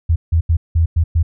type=tone bursts at uneven times; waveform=sine; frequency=82.41 Hz; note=E2; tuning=in tune; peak=-10 dBFS; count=6; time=0.09-0.16 / 0.32-0.41 / 0.49-0.57 / 0.75-0.86 / 0.96-1.04 / 1.15-1.23 s; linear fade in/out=10 ms; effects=none